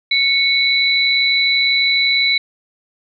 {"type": "tone pair together", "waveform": "sine", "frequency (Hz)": [2217, 3965], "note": ["C#7", "B7"], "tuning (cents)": [0, 6], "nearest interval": "minor seventh", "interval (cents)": 1006, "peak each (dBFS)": -15, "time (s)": [0.11, 2.38], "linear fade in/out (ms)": 5, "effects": []}